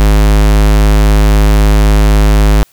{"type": "tone", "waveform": "square", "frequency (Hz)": 51.91, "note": "G#1", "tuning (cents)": 0, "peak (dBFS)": -5, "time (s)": [0, 2.63], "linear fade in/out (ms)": 0, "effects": ["white hiss -49 dBFS RMS until 2.72 s"]}